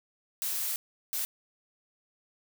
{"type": "noise bursts at uneven times", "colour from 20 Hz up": "blue", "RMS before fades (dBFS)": -32, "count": 2, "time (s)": [[0.42, 0.76], [1.13, 1.25]], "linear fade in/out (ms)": 0, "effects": []}